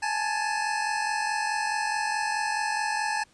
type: tone pair together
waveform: 25% pulse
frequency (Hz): 835.3 / 880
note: G#5 / A5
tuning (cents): +10 / 0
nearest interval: minor second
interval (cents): 90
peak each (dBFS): -25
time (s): 0.02-3.24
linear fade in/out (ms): 10
effects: pink hiss -60 dBFS RMS until 3.33 s + resampled to 22050 Hz